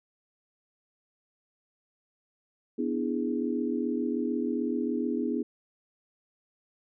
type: chord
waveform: sine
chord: E dominant seventh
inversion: second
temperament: equal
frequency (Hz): 246.9 / 293.7 / 329.6 / 415.3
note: B3 / D4 / E4 / G#4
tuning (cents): 0 / 0 / 0 / 0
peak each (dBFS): -30 / -33 / -33 / -34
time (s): 2.78-5.43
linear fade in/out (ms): 10
effects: none